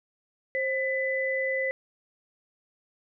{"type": "tone pair together", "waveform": "sine", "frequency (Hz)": [529.7, 2000], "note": ["C5", "B6"], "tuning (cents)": [21, 21], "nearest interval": "octave + major seventh", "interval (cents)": 2300, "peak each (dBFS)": -28, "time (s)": [0.55, 1.71], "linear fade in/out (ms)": 0, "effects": []}